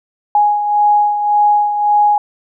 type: beating tone pair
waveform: sine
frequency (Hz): 830.6 / 832.4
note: G#5 / G#5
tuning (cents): 0 / +4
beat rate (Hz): 1.8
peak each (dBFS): -10 / -18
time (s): 0.35-2.18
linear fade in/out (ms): 2
effects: none